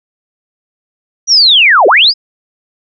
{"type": "linear two-way sweep", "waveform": "sine", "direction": "down then up", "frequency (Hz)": [5920, 349.2, 5210], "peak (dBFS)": -3, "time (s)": [1.27, 2.14], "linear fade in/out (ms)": 50, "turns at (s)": 1.87, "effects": []}